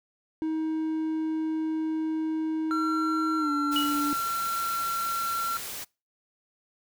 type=tone with pitch glide; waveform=triangle; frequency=316.4 to 291.8 Hz; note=D#4 to D4; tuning=+29 to -11 cents; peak=-24 dBFS; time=0.42-4.13 s; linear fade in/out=0 ms; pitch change=-140 cents; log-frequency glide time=3.38-3.51 s
type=tone; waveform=triangle; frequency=1362 Hz; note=F6; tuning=44 cents flat; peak=-25 dBFS; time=2.71-5.57 s; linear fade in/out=0 ms
type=noise; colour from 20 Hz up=white; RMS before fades=-37 dBFS; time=3.71-5.85 s; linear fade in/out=20 ms
type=tone with exponential decay; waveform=sine; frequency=2921 Hz; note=F#7; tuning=23 cents flat; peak=-23 dBFS; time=3.76-4.09 s; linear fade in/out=1 ms; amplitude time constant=70 ms
effects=noise-tail reverb RT60 0.3 s tail -26 dB re dry